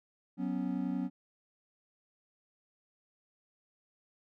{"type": "chord", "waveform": "triangle", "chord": "F# suspended fourth", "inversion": "none", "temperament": "equal", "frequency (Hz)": [185, 246.9, 277.2], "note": ["F#3", "B3", "C#4"], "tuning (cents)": [0, 0, 0], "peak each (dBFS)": -34, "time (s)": [0.37, 1.1], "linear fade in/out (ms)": 50, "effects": []}